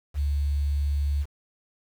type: tone with quantisation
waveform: sine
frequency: 71.7 Hz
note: D2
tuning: 41 cents flat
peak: -22 dBFS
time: 0.14-1.26 s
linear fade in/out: 50 ms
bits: 8
effects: none